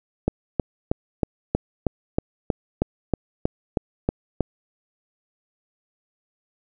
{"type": "click train", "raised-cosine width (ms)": 2, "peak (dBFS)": -6, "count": 14, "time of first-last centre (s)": [0.28, 4.407], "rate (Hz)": 3.15, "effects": []}